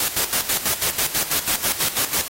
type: noise with tremolo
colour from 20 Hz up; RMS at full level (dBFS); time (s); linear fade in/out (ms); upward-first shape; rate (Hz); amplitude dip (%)
white; -20; 0-2.28; 2; square; 6.1; 70
effects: AAC 48 kbps

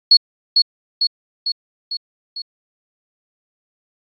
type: tone with echo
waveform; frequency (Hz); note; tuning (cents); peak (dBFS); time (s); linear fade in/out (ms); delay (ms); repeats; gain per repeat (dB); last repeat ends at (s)
sine; 4353; C#8; -32; -5; 0.11-0.17; 5; 450; 5; -4; 2.42
effects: AAC 48 kbps

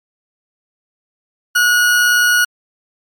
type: tone with amplitude modulation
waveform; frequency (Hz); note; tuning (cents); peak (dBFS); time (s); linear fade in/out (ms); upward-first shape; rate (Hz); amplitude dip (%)
40% pulse; 1454; F#6; -31; -8; 1.55-2.45; 10; sine; 118; 25
effects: MP3 96 kbps

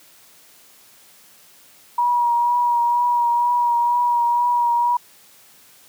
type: tone with vibrato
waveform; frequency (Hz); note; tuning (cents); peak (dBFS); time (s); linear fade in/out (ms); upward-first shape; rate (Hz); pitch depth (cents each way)
sine; 958; A#5; +47; -15; 1.98-4.97; 5; triangle; 2.1; 23
effects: white hiss -50 dBFS RMS until 5.88 s + high-pass 100 Hz 12 dB/octave

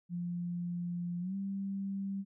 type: tone with pitch glide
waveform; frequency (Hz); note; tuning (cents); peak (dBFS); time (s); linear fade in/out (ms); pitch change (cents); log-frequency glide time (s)
sine; 174.61 to 195.99; F3 to G3; 0 to 0; -34; 0.09-2.25; 50; +200; 1.2-1.35
effects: none

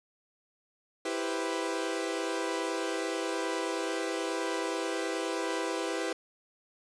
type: chord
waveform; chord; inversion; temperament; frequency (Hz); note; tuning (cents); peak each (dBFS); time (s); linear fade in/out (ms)
sawtooth; C major seventh; first; equal; 329.6 / 392 / 493.9 / 523.3; E4 / G4 / B4 / C5; 0 / 0 / 0 / 0; -31 / -32 / -32 / -36; 1.05-6.13; 5
effects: resampled to 22050 Hz + 9-bit

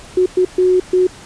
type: tone bursts at uneven times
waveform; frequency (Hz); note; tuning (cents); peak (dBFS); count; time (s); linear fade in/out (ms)
sine; 366.8; F#4; -15; -9; 4; 0.17-0.26 / 0.37-0.45 / 0.58-0.8 / 0.93-1.07; 5
effects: pink hiss -38 dBFS RMS until 1.25 s + resampled to 22050 Hz

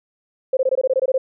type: tone bursts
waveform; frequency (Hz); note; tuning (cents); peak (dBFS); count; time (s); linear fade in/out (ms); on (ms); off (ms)
sine; 523.3; C5; 0; -14; 11; 0.53-1.18; 5; 40; 21
effects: none

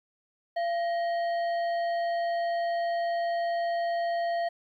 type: harmonic tone with a mistuned harmonic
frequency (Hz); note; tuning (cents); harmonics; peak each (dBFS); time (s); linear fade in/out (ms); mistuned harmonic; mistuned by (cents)
627; D#5; +13; 1 / 3 / 5 / 7; -26 / -39 / -49 / -48; 0.56-4.49; 10; 1; +150
effects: 11-bit

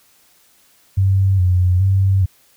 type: tone with vibrato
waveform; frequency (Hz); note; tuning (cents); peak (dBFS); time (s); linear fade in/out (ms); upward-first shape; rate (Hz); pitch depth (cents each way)
sine; 93.5; F#2; +19; -11; 0.97-2.26; 10; square; 1.2; 55
effects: white hiss -54 dBFS RMS until 2.56 s

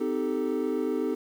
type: chord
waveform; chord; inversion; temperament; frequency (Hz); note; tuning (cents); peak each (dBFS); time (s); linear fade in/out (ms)
triangle; A half-diminished seventh; first; equal with one note detuned; 257 / 311.1 / 392 / 440; C4 / Eb4 / G4 / A4; -31 / 0 / 0 / 0; -29; 0-1.15; 10
effects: tanh soft clip ceiling -13 dBFS + 9-bit

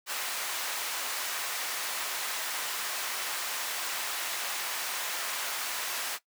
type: high-pass noise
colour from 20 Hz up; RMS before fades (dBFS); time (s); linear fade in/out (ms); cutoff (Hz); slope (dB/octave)
pink; -34; 0.06-6.19; 50; 980; 12
effects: noise-tail reverb RT60 0.1 s tail -17 dB re dry

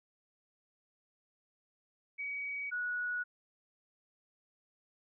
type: tone pair in turn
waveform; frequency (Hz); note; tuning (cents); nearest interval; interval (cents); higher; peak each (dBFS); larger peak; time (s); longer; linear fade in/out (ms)
sine; 2264 / 1464; C#7 / F#6; +36 / -19; minor sixth; 755; first; -36 / -33; second; 2.18-2.71 / 2.71-3.24; neither; 20
effects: none

